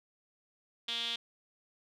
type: tone with band-pass filter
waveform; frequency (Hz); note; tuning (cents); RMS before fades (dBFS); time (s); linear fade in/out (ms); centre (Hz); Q
sawtooth; 233.1; A#3; 0; -36; 0.88-1.16; 5; 3400; 8
effects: none